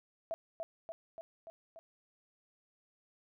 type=tone with echo; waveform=sine; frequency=659.3 Hz; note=E5; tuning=in tune; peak=-34 dBFS; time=0.31-0.34 s; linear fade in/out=0 ms; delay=290 ms; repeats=5; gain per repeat=-3 dB; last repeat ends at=1.79 s; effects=none